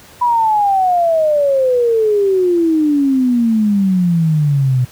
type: exponential sweep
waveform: sine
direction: down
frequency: 987.8 to 123.47 Hz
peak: -10 dBFS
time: 0.21-4.85 s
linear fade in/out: 10 ms
effects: pink hiss -41 dBFS RMS until 4.91 s + high-pass 60 Hz 12 dB/octave